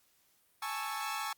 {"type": "chord", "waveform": "sawtooth", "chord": "A major seventh", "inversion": "third", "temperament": "equal with one note detuned", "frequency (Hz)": [826.3, 880, 1108.7, 1318.5], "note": ["G#5", "A5", "C#6", "E6"], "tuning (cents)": [-9, 0, 0, 0], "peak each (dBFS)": [-38, -37, -36, -37], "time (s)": [0.62, 1.33], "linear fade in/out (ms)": 5, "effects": ["white hiss -70 dBFS RMS until 1.37 s", "Opus 48 kbps"]}